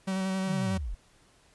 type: tone with vibrato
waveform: 45% pulse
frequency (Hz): 190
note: F#3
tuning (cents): +46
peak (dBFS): -28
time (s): 0.07-0.78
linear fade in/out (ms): 10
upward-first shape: square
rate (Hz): 11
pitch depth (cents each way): 14
type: linear sweep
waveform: sine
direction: down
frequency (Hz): 171.7 to 35.07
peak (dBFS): -31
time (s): 0.47-0.95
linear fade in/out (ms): 10
effects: pink hiss -62 dBFS RMS until 1.54 s + resampled to 24000 Hz